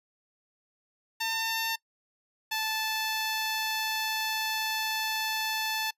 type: tone pair in turn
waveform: 10% pulse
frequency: 901 / 875.9 Hz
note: A5 / A5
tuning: +41 / -8 cents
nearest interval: unison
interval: 49 cents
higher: first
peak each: -20 / -20 dBFS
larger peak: neither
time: 1.2-1.76 / 2.51-5.91 s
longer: second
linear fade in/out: 10 ms
effects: noise-tail reverb RT60 0.1 s tail -24 dB re dry + resampled to 32000 Hz